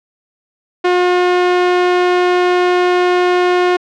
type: tone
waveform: sawtooth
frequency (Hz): 358.8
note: F4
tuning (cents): +47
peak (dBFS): -6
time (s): 0.84-3.77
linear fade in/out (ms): 10
effects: low-pass 3000 Hz 12 dB/octave